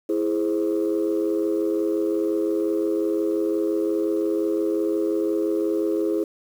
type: chord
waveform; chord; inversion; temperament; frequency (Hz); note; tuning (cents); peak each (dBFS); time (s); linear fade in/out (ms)
sine; E augmented; none; equal; 329.6 / 415.3 / 523.3; E4 / G#4 / B#4; 0 / 0 / 0; -22 / -23 / -28; 0.09-6.24; 5
effects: tanh soft clip ceiling -14 dBFS + 8-bit